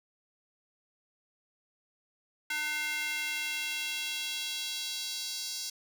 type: tone with high-pass filter sweep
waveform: square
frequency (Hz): 301.9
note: D4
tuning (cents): +48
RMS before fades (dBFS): -35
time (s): 2.5-5.7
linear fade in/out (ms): 5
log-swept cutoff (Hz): 1800 to 4900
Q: 2.3
effects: none